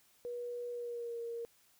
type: tone with pitch glide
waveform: sine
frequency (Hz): 483.3 to 466.8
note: B4 to A#4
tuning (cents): -38 to +2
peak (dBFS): -38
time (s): 0.25-1.45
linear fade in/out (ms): 0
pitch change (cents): -60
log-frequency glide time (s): 0.7-1.19
effects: white hiss -68 dBFS RMS until 1.79 s